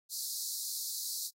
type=high-pass noise; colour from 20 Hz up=pink; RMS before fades=-38 dBFS; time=0.09-1.31 s; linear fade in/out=50 ms; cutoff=4000 Hz; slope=96 dB/octave; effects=AAC 48 kbps